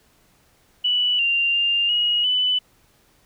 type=tone with pitch steps; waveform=sine; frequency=2958 / 2781 / 2798 / 2892 / 2996 Hz; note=F#7 / F7 / F7 / F#7 / F#7; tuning=-1 / -8 / +3 / -40 / +21 cents; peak=-17 dBFS; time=0.84-2.59 s; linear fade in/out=10 ms; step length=350 ms; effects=pink hiss -59 dBFS RMS until 3.25 s